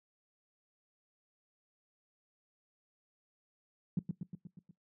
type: tone with echo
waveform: sine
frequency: 174.61 Hz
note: F3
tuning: in tune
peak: -27 dBFS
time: 3.97-3.99 s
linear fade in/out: 2 ms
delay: 120 ms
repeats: 6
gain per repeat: -4 dB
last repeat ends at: 4.71 s
effects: noise-tail reverb RT60 0.2 s tail -22 dB re dry + high-pass 100 Hz 12 dB/octave